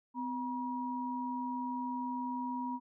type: tone pair together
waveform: sine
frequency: 254.1 / 958.4 Hz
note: B3 / A#5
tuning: +49 / +48 cents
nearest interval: octave + major seventh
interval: 2299 cents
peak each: -37 / -37 dBFS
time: 0.14-2.8 s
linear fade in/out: 50 ms
effects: none